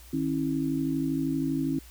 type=tone cluster; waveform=sine; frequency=154 / 270.2 / 322.8 Hz; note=D#3 / C#4 / E4; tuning=-17 / -44 / -36 cents; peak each=-33 / -27 / -31 dBFS; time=0.13-1.79 s; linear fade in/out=5 ms; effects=added 60 Hz sine -48 dBFS peak until 1.9 s + white hiss -53 dBFS RMS until 1.9 s